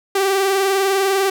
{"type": "tone with vibrato", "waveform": "sawtooth", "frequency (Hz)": 388.7, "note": "G4", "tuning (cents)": -15, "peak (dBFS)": -11, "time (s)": [0.15, 1.3], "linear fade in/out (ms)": 5, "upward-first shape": "triangle", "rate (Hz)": 20, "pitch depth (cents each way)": 59, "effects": []}